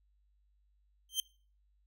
sawtooth tone with exponential growth, 3136 Hz, G7, in tune, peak -23 dBFS, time 1.09-1.2 s, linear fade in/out 2 ms, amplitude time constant 23 ms, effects noise-tail reverb RT60 0.4 s tail -23 dB re dry + added 50 Hz sine -68 dBFS peak until 1.86 s

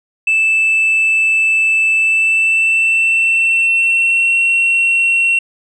sine tone with pitch glide, 2637 to 2724 Hz, E7 to F7, 0 to -44 cents, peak -8 dBFS, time 0.27-5.39 s, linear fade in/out 5 ms, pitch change +56 cents, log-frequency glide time 1.93-4.39 s, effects tanh soft clip ceiling -8 dBFS

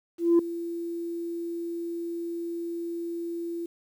sine tone with ADSR envelope, 340 Hz, F4, 46 cents flat, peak -13 dBFS, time 0.18-3.66 s, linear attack 210 ms, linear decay 4 ms, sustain -17 dB, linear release 5 ms, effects tanh soft clip ceiling -14 dBFS + 9-bit

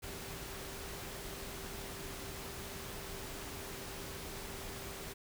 sine tone in noise, 392 Hz, G4, in tune, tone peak -52 dBFS, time 0.02-5.14 s, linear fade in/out 20 ms, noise pink, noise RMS -45 dBFS, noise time 0.02-5.14 s, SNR -10 dB, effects none

